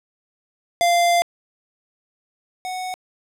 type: tone pair in turn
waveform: square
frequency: 693 / 739.4 Hz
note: F5 / F#5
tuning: -14 / -1 cents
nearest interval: minor second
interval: 113 cents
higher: second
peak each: -15 / -26 dBFS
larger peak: first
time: 0.81-1.22 / 2.65-2.94 s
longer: first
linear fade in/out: 0 ms
effects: low-pass 12000 Hz 12 dB/octave + 8-bit